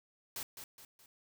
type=noise with echo; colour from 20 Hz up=white; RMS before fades=-41 dBFS; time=0.36-0.43 s; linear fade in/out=2 ms; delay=210 ms; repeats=3; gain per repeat=-7 dB; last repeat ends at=1.06 s; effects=none